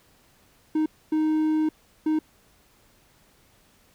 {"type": "tone bursts at uneven times", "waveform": "triangle", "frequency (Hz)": 311.1, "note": "D#4", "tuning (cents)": 0, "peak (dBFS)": -18, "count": 3, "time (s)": [[0.75, 0.86], [1.12, 1.69], [2.06, 2.19]], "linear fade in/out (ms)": 5, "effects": ["pink hiss -60 dBFS RMS until 3.94 s"]}